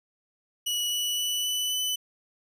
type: tone with pitch steps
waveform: sawtooth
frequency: 2933 / 2950 / 2967 / 2984 / 3002 Hz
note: F#7 / F#7 / F#7 / F#7 / F#7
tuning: -16 / -6 / +4 / +14 / +24 cents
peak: -23 dBFS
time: 0.66-1.96 s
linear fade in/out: 10 ms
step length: 260 ms
effects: none